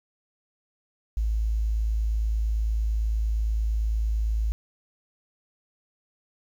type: tone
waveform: sine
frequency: 54.4 Hz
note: A1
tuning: 19 cents flat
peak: -22 dBFS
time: 1.17-4.52 s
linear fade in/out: 0 ms
effects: 9-bit